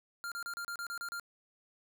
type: tone bursts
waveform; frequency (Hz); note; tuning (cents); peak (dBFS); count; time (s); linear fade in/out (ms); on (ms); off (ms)
square; 1396.9; F6; 0; -38; 9; 0.24-1.197; 0; 77; 33
effects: none